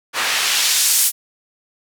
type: noise with band-pass filter sweep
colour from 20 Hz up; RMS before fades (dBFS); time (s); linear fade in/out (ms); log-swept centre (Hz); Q
white; -17; 0.13-1.12; 50; 1300 to 11000; 0.76
effects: none